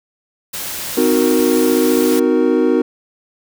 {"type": "noise", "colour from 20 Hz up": "white", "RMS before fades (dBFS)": -25, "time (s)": [0.53, 2.2], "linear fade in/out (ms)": 10}
{"type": "chord", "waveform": "triangle", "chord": "C half-diminished seventh", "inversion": "none", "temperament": "equal with one note detuned", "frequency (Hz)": [256.2, 311.1, 370, 466.2], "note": ["C4", "Eb4", "Gb4", "Bb4"], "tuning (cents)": [-36, 0, 0, 0], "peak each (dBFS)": -15, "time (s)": [0.97, 2.82], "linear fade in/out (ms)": 5}
{"effects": []}